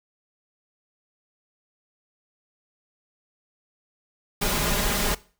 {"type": "noise with comb filter", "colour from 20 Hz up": "pink", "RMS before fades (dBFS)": -24, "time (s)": [4.41, 5.15], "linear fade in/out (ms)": 10, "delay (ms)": 4.9, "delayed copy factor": 0.65, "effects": ["noise-tail reverb RT60 0.4 s tail -20 dB re dry"]}